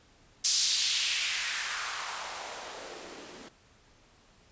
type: noise with band-pass filter sweep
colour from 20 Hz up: blue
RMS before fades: -32 dBFS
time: 0.44-3.49 s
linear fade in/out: 10 ms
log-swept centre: 5600 to 240 Hz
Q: 1.8
effects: pink hiss -61 dBFS RMS until 4.51 s + resampled to 16000 Hz